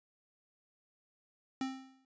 square tone with exponential decay, 263.9 Hz, C4, 15 cents sharp, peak -32 dBFS, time 1.61-2.05 s, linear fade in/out 2 ms, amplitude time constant 94 ms, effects resampled to 16000 Hz

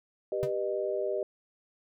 sine chord, G augmented, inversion none, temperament just, 392 / 490 / 612.5 Hz, G4 / B4 / D#5, 0 / -14 / -27 cents, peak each -32 / -35 / -32 dBFS, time 0.32-1.23 s, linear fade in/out 2 ms
square tone with exponential decay, 139 Hz, C#3, 5 cents sharp, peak -28 dBFS, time 0.43-0.52 s, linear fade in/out 0 ms, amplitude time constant 18 ms
effects none

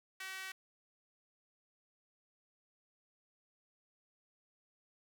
sawtooth tone with high-pass filter, 380 Hz, F#4, 46 cents sharp, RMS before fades -45 dBFS, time 0.2-0.52 s, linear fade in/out 5 ms, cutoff 1800 Hz, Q 2.1, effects none

